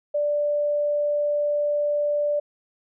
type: tone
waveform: sine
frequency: 587.3 Hz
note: D5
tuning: in tune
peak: -20 dBFS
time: 0.14-2.4 s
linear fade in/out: 10 ms
effects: none